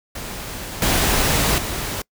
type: noise with level steps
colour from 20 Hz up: pink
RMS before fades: -31 / -18 / -26 dBFS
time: 0.15-2.02 s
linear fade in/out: 5 ms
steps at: 0.82 / 1.58 s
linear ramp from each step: 2 ms
effects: noise-tail reverb RT60 0.1 s tail -26 dB re dry